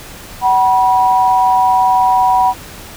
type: tone pair together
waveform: sine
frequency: 753 / 971.6 Hz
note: F#5 / B5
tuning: +30 / -29 cents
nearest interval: major third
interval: 441 cents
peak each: -11 dBFS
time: 0.41-2.54 s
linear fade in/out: 50 ms
effects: pink hiss -33 dBFS RMS until 2.96 s